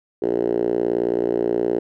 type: tone with band-pass filter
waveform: 5% pulse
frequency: 58.9 Hz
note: A#1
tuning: 19 cents sharp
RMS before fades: -21 dBFS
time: 0.22-1.79 s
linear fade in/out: 5 ms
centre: 390 Hz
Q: 4.4
effects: none